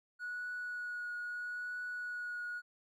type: tone with vibrato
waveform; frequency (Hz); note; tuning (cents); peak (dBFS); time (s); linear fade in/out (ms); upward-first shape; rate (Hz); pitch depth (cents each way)
triangle; 1461; F#6; -22; -35; 0.19-2.62; 50; triangle; 0.77; 15
effects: tanh soft clip ceiling -35 dBFS